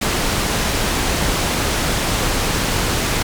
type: low-pass noise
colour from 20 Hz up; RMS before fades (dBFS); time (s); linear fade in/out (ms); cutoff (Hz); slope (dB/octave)
pink; -19; 0.01-3.23; 10; 10000; 12
effects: none